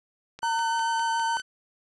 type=click train; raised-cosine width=0.2 ms; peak=-25 dBFS; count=6; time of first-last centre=0.39-1.398 s; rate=4.96 Hz
type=tone with pitch glide; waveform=sawtooth; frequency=1510 to 1519.6 Hz; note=F#6 to F#6; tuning=+35 to +46 cents; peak=-27 dBFS; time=0.42-1.42 s; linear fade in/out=20 ms; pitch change=+11 cents; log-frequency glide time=0.7-0.8 s
type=tone with vibrato; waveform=sine; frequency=916 Hz; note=A#5; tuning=31 cents flat; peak=-24 dBFS; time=0.43-1.37 s; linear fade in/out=0 ms; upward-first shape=triangle; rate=7 Hz; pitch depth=19 cents each way
effects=resampled to 22050 Hz